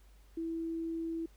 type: tone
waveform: sine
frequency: 328.9 Hz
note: E4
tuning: 4 cents flat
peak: -34 dBFS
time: 0.37-1.26 s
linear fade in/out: 5 ms
effects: added 50 Hz sine -57 dBFS peak until 1.36 s + pink hiss -68 dBFS RMS until 1.36 s